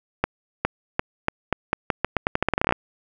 accelerating click train, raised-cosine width 0.5 ms, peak -4 dBFS, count 21, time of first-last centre 0.24-2.724 s, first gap 410 ms, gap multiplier 0.84, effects none

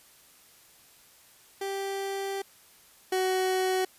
30% pulse tone pair in turn, 392 / 373.8 Hz, G4 / F#4, 0 / +18 cents, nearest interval minor second, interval 82 cents, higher first, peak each -28 / -22 dBFS, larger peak second, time 1.61-2.42 / 3.12-3.85 s, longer first, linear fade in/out 5 ms, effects white hiss -57 dBFS RMS until 3.98 s + resampled to 32000 Hz

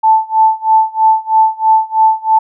sine tone with tremolo, 880 Hz, A5, in tune, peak -4 dBFS, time 0.03-2.39 s, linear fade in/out 10 ms, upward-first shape sine, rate 3.1 Hz, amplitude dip 95%, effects none

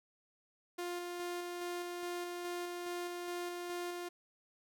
sawtooth tone with tremolo, 351.6 Hz, F4, 12 cents sharp, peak -34 dBFS, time 0.78-4.09 s, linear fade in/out 10 ms, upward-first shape square, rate 2.4 Hz, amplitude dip 25%, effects none

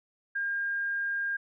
sine tone, 1610 Hz, G6, 46 cents sharp, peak -28 dBFS, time 0.35-1.37 s, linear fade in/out 10 ms, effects none

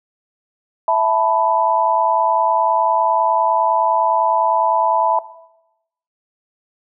sine chord, E suspended fourth, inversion none, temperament just, 659.3 / 879 / 988.9 Hz, E5 / A5 / B5, 0 / -2 / +2 cents, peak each -17 dBFS, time 0.88-5.19 s, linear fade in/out 2 ms, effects noise-tail reverb RT60 0.9 s tail -17 dB re dry

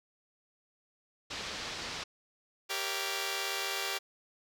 white low-pass noise, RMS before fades -40 dBFS, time 1.3-2.04 s, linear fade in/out 10 ms, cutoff 5300 Hz, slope 24 dB/octave
5% pulse chord, G diminished seventh, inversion none, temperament just, 392 / 470.4 / 564.5 / 677.4 Hz, G4 / Bb4 / Db5 / Fb5, 0 / +16 / +31 / +47 cents, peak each -25 / -28 / -29 / -31 dBFS, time 2.69-3.99 s, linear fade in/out 20 ms
effects none

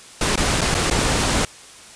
pink noise with dropouts, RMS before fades -19 dBFS, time 0.21-1.45 s, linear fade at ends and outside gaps 2 ms, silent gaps 0.358-0.375 / 0.609-0.615 / 0.744-0.749 / 0.9-0.91 s, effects white hiss -42 dBFS RMS until 1.95 s + resampled to 22050 Hz

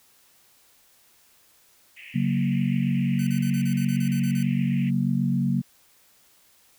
white band-pass noise, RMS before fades -44 dBFS, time 1.96-4.91 s, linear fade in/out 20 ms, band 1900 to 2900 Hz, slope 96 dB/octave
sine chord, F# major, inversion second, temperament equal, 138.59 / 185 / 233.1 Hz, C#3 / F#3 / A#3, 0 / 0 / 0 cents, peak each -25 dBFS, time 2.14-5.62 s, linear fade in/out 20 ms
5% pulse tone bursts, 1521 Hz, F#6, 47 cents sharp, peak -28 dBFS, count 11, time 3.19-4.429 s, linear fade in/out 2 ms, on 79 ms, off 37 ms
effects white hiss -59 dBFS RMS until 6.78 s

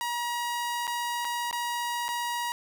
sawtooth tone with dropouts, 955 Hz, A#5, 42 cents sharp, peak -25 dBFS, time 0.01-2.52 s, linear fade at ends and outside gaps 0 ms, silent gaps 0.87-0.877 / 1.247-1.251 / 1.511-1.528 / 2.082-2.089 s, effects none

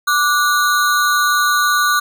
square ring-modulated tone, 1318.5 Hz, E6, in tune, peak -10 dBFS, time 0.07-2 s, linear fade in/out 10 ms, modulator 144 Hz, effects none

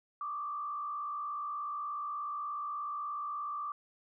sine tone with frequency modulation, 1175 Hz, D6, 1 cent sharp, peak -35 dBFS, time 0.21-3.72 s, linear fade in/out 2 ms, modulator 56.7 Hz, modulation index 0.71, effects none

